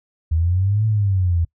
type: exponential two-way sweep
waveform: sine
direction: up then down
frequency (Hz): 77.9 to 110.7 to 81.9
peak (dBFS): -15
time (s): 0.31-1.45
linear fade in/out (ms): 10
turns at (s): 0.86
effects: noise-tail reverb RT60 0.1 s tail -24 dB re dry